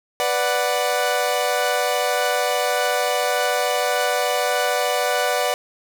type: chord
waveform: sawtooth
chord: B minor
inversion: none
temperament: equal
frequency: 493.9 / 587.3 / 740 Hz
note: B4 / D5 / F#5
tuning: 0 / 0 / 0 cents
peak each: -20 / -19 / -19 dBFS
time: 0.2-5.54 s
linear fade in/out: 0 ms
effects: none